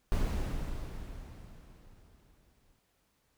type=noise with exponential decay; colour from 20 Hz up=brown; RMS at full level=-29 dBFS; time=0.12-2.79 s; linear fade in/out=0 ms; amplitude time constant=580 ms; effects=pink hiss -74 dBFS RMS until 3.37 s